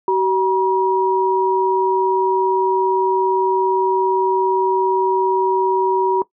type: tone pair together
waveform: sine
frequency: 380 / 957.5 Hz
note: F#4 / A#5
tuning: +46 / +46 cents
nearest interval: octave + major third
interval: 1600 cents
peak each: -16 dBFS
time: 0.08-6.22 s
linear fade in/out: 2 ms
effects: noise-tail reverb RT60 0.1 s tail -18 dB re dry